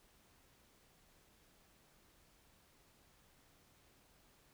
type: silence
effects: pink hiss -69 dBFS RMS until 4.53 s